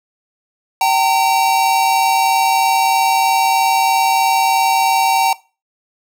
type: tone pair together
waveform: square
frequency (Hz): 771.9 / 915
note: G5 / A#5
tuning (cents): -27 / -32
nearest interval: minor third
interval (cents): 295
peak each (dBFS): -15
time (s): 0.81-5.33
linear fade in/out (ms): 2
effects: noise-tail reverb RT60 0.3 s tail -19 dB re dry